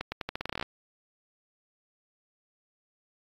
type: accelerating click train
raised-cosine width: 0.3 ms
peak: -16 dBFS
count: 14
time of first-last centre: 0.01-0.626 s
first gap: 110 ms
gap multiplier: 0.84
effects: AAC 32 kbps